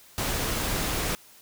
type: noise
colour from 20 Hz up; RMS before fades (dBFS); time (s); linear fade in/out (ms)
pink; -28; 0.18-1.15; 0
effects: white hiss -53 dBFS RMS until 1.41 s